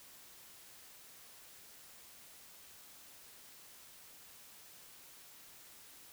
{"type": "silence", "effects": ["white hiss -57 dBFS RMS until 6.12 s"]}